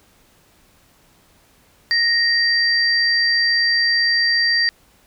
sine tone pair together, 1867 / 4705 Hz, A#6 / D8, +2 / +2 cents, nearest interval octave + major third, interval 1600 cents, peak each -17 dBFS, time 1.91-4.69 s, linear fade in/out 0 ms, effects pink hiss -55 dBFS RMS until 5.06 s

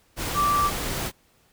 sine tone in noise, 1168 Hz, D6, 10 cents flat, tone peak -19 dBFS, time 0.34-0.71 s, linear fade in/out 50 ms, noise pink, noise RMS -29 dBFS, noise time 0.16-1.12 s, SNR +7 dB, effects pink hiss -62 dBFS RMS until 1.52 s

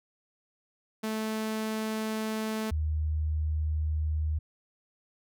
sawtooth / sine tone pair in turn, 218.5 / 77.25 Hz, A3 / D#2, -12 / -12 cents, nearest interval octave + tritone, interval 1800 cents, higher first, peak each -26 dBFS, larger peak neither, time 1.03-2.71 / 2.71-4.39 s, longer neither, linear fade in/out 10 ms, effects none

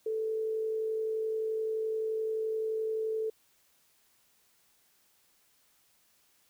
sine tone with amplitude modulation, 440 Hz, A4, in tune, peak -28 dBFS, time 0.06-3.3 s, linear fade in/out 5 ms, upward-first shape sine, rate 51.6 Hz, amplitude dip 30%, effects white hiss -68 dBFS RMS until 6.49 s

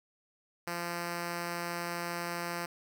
5% pulse tone, 172.5 Hz, F3, 21 cents flat, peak -23 dBFS, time 0.67-2.66 s, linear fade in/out 5 ms, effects none

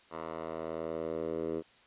10% pulse tone with band-pass filter sweep, 81 Hz, E2, 30 cents flat, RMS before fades -37 dBFS, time 0.1-1.63 s, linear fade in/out 50 ms, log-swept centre 870 to 400 Hz, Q 2.3, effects white hiss -61 dBFS RMS until 1.86 s + resampled to 8000 Hz

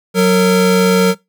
square tone pair together, 185 / 457.6 Hz, F#3 / A#4, 0 / -32 cents, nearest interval octave + major third, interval 1568 cents, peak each -12 dBFS, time 0.14-1.15 s, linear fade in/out 50 ms, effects noise-tail reverb RT60 0.2 s tail -22 dB re dry

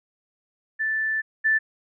sine tone pair in turn, 1760 / 1760 Hz, A6 / A6, 0 / 0 cents, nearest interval unison, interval 0 cents, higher neither, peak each -22 / -17 dBFS, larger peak second, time 0.79-1.22 / 1.44-1.59 s, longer first, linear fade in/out 20 ms, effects none

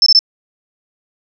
sine tone bursts, 5290 Hz, E8, 5 cents sharp, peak -5 dBFS, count 3, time 0.02-0.191 s, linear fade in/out 2 ms, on 43 ms, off 21 ms, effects none

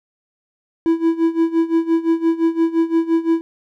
triangle tone with tremolo, 329.6 Hz, E4, in tune, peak -9 dBFS, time 0.86-3.41 s, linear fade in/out 0 ms, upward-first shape sine, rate 5.8 Hz, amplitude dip 85%, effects none

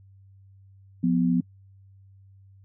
sine tone pair together, 176.3 / 249.7 Hz, F3 / B3, +17 / +19 cents, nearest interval tritone, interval 602 cents, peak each -22 dBFS, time 1.03-1.41 s, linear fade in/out 10 ms, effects noise-tail reverb RT60 0.1 s tail -26 dB re dry + added 97 Hz sine -50 dBFS peak until 2.64 s

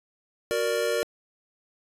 square chord, Gb augmented, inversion none, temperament equal, 370 / 466.2 / 587.3 Hz, Gb4 / Bb4 / D5, 0 / 0 / 0 cents, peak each -33 / -27 / -29 dBFS, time 0.51-1.03 s, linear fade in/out 0 ms, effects resampled to 32000 Hz

